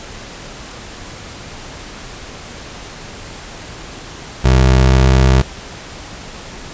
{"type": "tone with pitch glide", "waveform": "25% pulse", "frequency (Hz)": [64.5, 65.17], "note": ["C2", "C2"], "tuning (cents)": [-24, -6], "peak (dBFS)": -4, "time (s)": [4.44, 5.42], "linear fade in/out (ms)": 10, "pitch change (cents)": 18, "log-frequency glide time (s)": [4.68, 5.06], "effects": ["pink hiss -32 dBFS RMS until 6.73 s", "resampled to 16000 Hz"]}